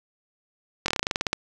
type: slowing click train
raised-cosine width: 0.2 ms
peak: -6 dBFS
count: 13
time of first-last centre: 0.86-1.33 s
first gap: 22 ms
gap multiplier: 1.1
effects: none

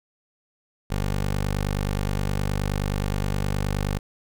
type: tone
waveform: 15% pulse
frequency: 49.54 Hz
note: G1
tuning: 19 cents sharp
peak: -17 dBFS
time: 0.9-3.99 s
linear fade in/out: 10 ms
effects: none

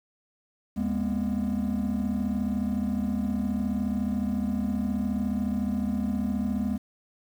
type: tone cluster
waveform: triangle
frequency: 77.7 / 204.4 / 238.8 / 258.1 Hz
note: D#2 / G#3 / A#3 / C4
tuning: -2 / -27 / +42 / -23 cents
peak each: -33 / -25 / -27 / -32 dBFS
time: 0.76-6.78 s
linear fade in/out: 20 ms
effects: tanh soft clip ceiling -18 dBFS + 9-bit

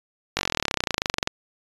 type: slowing click train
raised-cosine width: 0.2 ms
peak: -4 dBFS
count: 30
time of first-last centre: 0.37-1.274 s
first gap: 20 ms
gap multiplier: 1.03
effects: resampled to 24000 Hz

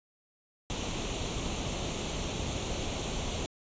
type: noise with comb filter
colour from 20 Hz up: pink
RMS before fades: -34 dBFS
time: 0.7-3.46 s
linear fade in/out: 0 ms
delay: 0.3 ms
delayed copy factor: +0.6
effects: resampled to 16000 Hz

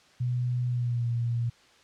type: tone with pitch glide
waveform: sine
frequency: 123.47 to 118.17 Hz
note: B2 to A#2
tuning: 0 to +24 cents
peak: -25 dBFS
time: 0.2-1.5 s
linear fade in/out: 10 ms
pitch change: -76 cents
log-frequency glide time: 0.67-1.08 s
effects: white hiss -58 dBFS RMS until 1.83 s + low-pass 5000 Hz 12 dB/octave

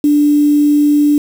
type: tone with quantisation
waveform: sine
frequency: 293.7 Hz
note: D4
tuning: in tune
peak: -7 dBFS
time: 0.04-1.18 s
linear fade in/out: 2 ms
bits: 5
effects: none

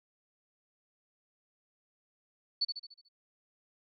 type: tone with echo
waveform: sine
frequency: 4458 Hz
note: C#8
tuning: 9 cents sharp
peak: -26 dBFS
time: 2.61-2.65 s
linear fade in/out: 10 ms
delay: 73 ms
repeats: 6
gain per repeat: -6 dB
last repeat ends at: 3.088 s
effects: none

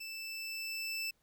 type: tone with level ramp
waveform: 25% pulse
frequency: 2645 Hz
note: E7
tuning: 5 cents sharp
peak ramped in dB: -38 to -31 dBFS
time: 0-1.11 s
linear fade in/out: 10 ms
effects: pink hiss -75 dBFS RMS until 1.22 s

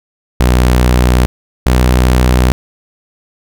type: tone pair in turn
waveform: sawtooth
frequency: 61.74 / 62.39 Hz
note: B1 / B1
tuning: 0 / +18 cents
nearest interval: unison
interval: 18 cents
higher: second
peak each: -3 dBFS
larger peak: neither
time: 0.4-1.26 / 1.66-2.52 s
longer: neither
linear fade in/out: 0 ms
effects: none

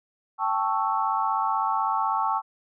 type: chord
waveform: sine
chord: A dominant seventh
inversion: third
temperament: equal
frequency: 784 / 880 / 1108.7 / 1318.5 Hz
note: G5 / A5 / C#6 / E6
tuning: 0 / 0 / 0 / 0 cents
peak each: -29 / -26 / -27 / -30 dBFS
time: 0.38-2.42 s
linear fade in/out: 50 ms
effects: none

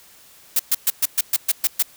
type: noise bursts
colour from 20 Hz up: blue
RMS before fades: -17 dBFS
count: 9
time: 0.56-1.826 s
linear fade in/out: 5 ms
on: 34 ms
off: 120 ms
effects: white hiss -49 dBFS RMS until 1.96 s

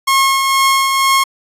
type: tone with tremolo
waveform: sawtooth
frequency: 1082 Hz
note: C#6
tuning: 42 cents flat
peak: -5 dBFS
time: 0.07-1.24 s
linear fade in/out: 10 ms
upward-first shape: triangle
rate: 2.1 Hz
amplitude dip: 40%
effects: resampled to 32000 Hz

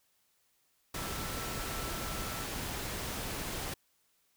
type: tone in noise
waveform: sine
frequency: 1332 Hz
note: E6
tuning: 18 cents sharp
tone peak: -46 dBFS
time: 0.96-2.44 s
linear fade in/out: 5 ms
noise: pink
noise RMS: -38 dBFS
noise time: 0.94-3.74 s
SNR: -11 dB
effects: white hiss -73 dBFS RMS until 4.36 s

